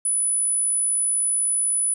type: tone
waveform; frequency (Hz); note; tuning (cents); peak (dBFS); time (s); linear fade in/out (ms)
sine; 9956; D#9; 0; -19; 0.05-1.94; 5
effects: none